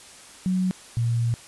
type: tone pair in turn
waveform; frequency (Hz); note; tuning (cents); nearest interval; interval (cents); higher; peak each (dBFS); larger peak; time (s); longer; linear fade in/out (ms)
sine; 185 / 117.33; F#3 / A#2; 0 / +12; minor sixth; 788; first; -20; neither; 0.46-0.71 / 0.97-1.34; second; 0
effects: white hiss -46 dBFS RMS until 1.47 s + resampled to 24000 Hz